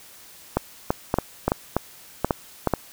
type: clicks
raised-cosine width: 1 ms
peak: -5 dBFS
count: 11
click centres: 0.57 / 0.905 / 1.141 / 1.186 / 1.48 / 1.519 / 1.766 / 2.246 / 2.308 / 2.673 / 2.737 s
effects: white hiss -47 dBFS RMS until 2.92 s